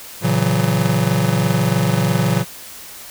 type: chord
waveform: square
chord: F# dominant seventh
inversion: first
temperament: just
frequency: 115.62 / 138.75 / 166.5 / 185 Hz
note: A#2 / C#3 / E3 / F#3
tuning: -14 / +2 / +18 / 0 cents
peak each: -21 dBFS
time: 0.21-2.45 s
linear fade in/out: 50 ms
effects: white hiss -36 dBFS RMS until 3.1 s